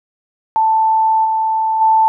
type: tone with level steps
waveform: sine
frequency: 883 Hz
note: A5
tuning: 6 cents sharp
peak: -10 / -13 / -8 dBFS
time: 0.56-2.08 s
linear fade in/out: 0 ms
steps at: 1.24 / 1.8 s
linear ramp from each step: 20 ms
effects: none